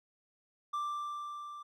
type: tone with level ramp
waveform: triangle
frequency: 1178 Hz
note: D6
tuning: 5 cents sharp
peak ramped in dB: -30 to -42 dBFS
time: 0.73-1.63 s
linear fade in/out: 10 ms
effects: none